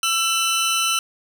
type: tone pair together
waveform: 20% pulse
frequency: 1341.4 / 3000 Hz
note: E6 / F#7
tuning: +30 / +23 cents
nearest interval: octave + major second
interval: 1393 cents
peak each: -16 dBFS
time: 0.03-0.99 s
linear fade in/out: 2 ms
effects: none